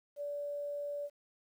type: tone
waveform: sine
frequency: 578 Hz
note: D5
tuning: 28 cents flat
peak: -36 dBFS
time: 0.16-1.1 s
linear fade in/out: 50 ms
effects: 11-bit